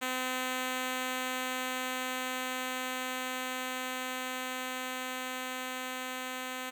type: tone with level ramp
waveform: 5% pulse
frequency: 256 Hz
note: C4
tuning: 38 cents flat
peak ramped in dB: -20 to -25 dBFS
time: 0.01-6.71 s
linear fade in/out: 20 ms
effects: none